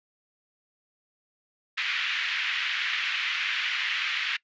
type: band-pass noise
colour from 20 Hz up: white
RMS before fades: -29 dBFS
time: 1.77-4.37 s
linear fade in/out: 10 ms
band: 1600 to 3000 Hz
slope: 24 dB/octave
effects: noise-tail reverb RT60 0.1 s tail -23 dB re dry + resampled to 16000 Hz